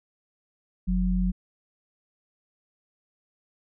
sine tone pair together, 45.85 / 183 Hz, F#1 / F#3, -15 / -19 cents, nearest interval 2 octaves, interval 2396 cents, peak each -24 dBFS, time 0.87-1.32 s, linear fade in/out 20 ms, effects none

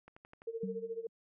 click train, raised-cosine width 0.5 ms, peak -38 dBFS, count 5, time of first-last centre 0.08-0.419 s, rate 11.8 Hz
sine tone with tremolo, 455.7 Hz, A#4, 39 cents flat, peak -34 dBFS, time 0.47-1.07 s, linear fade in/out 5 ms, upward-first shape sine, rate 14 Hz, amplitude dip 85%
sine tone with exponential decay, 190.9 Hz, G3, 46 cents flat, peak -34 dBFS, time 0.63-1.09 s, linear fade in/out 5 ms, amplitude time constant 98 ms
effects none

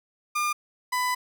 30% pulse tone pair in turn, 1205 / 998.6 Hz, D6 / B5, +44 / +19 cents, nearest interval minor third, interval 325 cents, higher first, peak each -21 dBFS, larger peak neither, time 0.35-0.53 / 0.92-1.15 s, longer second, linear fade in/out 10 ms, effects none

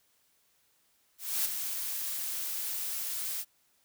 blue noise with ADSR envelope, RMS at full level -28 dBFS, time 1.18-3.45 s, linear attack 270 ms, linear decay 14 ms, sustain -7 dB, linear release 51 ms, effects white hiss -70 dBFS RMS until 3.84 s

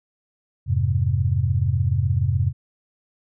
sine chord, F minor, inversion none, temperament equal, 87.31 / 103.83 / 130.81 Hz, F2 / Ab2 / C3, 0 / 0 / 0 cents, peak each -22 dBFS, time 0.66-2.53 s, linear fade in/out 50 ms, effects none

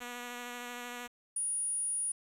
5% pulse tone with vibrato, 243.2 Hz, B3, 26 cents flat, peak -29 dBFS, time 0-1.08 s, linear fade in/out 20 ms, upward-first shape sine, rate 13 Hz, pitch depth 12 cents each way
sine tone, 9650 Hz, D9, 46 cents sharp, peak -31 dBFS, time 1.36-2.12 s, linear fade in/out 5 ms
effects resampled to 32000 Hz + 10-bit

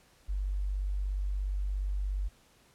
sine tone, 48.51 Hz, G1, 17 cents flat, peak -29 dBFS, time 0.28-2.29 s, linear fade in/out 20 ms, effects pink hiss -63 dBFS RMS until 2.74 s + low-pass 12000 Hz 12 dB/octave

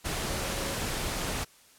sine tone in noise, 551 Hz, C#5, 11 cents flat, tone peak -40 dBFS, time 0.29-0.75 s, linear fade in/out 20 ms, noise pink, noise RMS -32 dBFS, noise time 0.04-1.45 s, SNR -11 dB, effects white hiss -58 dBFS RMS until 1.78 s + low-pass 12000 Hz 12 dB/octave

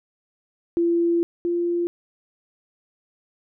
sine tone pair in turn, 340.5 / 345.7 Hz, F4 / F4, -44 / -18 cents, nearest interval unison, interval 26 cents, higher second, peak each -17 / -20 dBFS, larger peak first, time 0.77-1.23 / 1.45-1.87 s, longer first, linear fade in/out 0 ms, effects none

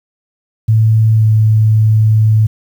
sine tone with pitch glide, 110.4 to 109.01 Hz, A2 to A2, +6 to -16 cents, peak -6 dBFS, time 0.68-2.47 s, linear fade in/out 10 ms, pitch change -22 cents, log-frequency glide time 1.15-1.26 s, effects 7-bit

